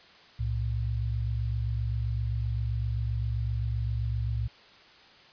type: tone pair together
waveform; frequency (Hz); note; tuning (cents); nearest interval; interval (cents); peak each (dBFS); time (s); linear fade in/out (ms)
sine; 65.41 / 113.08; C2 / A2; 0 / +48; major sixth; 948; -30 / -29; 0.39-4.48; 10
effects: white hiss -54 dBFS RMS until 5.32 s + resampled to 11025 Hz